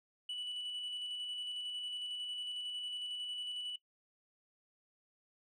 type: tone with tremolo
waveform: sine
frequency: 2960 Hz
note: F#7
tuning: in tune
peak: -35 dBFS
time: 0.29-3.76 s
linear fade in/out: 5 ms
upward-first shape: square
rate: 11 Hz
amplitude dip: 30%
effects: noise-tail reverb RT60 0.1 s tail -20 dB re dry + tanh soft clip ceiling -37 dBFS